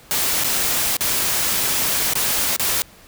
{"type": "noise with dropouts", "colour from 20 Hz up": "white", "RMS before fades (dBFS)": -20, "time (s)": [0.11, 2.82], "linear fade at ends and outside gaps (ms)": 0, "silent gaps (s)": [[0.437, 0.444], [0.967, 1.008], [2.135, 2.154], [2.563, 2.596]], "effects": ["pink hiss -47 dBFS RMS until 3.07 s"]}